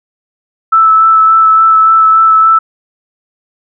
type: tone with vibrato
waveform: sine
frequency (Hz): 1314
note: E6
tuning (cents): -6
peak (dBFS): -3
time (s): 0.72-2.59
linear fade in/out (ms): 10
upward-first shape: sine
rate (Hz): 3.5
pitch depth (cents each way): 12
effects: none